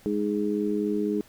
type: harmonic tone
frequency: 103.83 Hz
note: G#2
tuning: in tune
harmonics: 2 / 3 / 4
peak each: -28 / -28 / -28 dBFS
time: 0.06-1.21 s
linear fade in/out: 0 ms
effects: pink hiss -55 dBFS RMS until 1.28 s